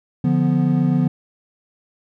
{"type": "chord", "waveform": "triangle", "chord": "B diminished", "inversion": "first", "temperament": "equal", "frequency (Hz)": [146.83, 174.61, 246.9], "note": ["D3", "F3", "B3"], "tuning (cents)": [0, 0, 0], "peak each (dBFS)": -17, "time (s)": [0.24, 1.08], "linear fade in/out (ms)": 5, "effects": []}